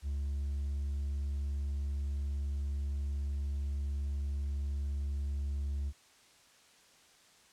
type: tone with hard clipping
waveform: sine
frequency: 70.6 Hz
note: C#2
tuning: 32 cents sharp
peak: -33 dBFS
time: 0.02-5.93 s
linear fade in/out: 50 ms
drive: 2 dB
effects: white hiss -62 dBFS RMS until 7.52 s + low-pass 8000 Hz 12 dB/octave